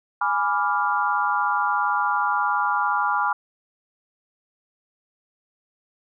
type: chord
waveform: sine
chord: G# diminished seventh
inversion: none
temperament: equal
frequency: 830.6 / 987.8 / 1174.7 / 1396.9 Hz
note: G#5 / B5 / D6 / F6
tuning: 0 / 0 / 0 / 0 cents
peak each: -25 dBFS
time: 0.21-3.33 s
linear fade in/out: 5 ms
effects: none